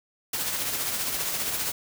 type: noise with tremolo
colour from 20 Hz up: white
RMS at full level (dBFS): -27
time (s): 0.33-1.72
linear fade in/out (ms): 5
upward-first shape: triangle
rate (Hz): 15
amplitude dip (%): 45
effects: none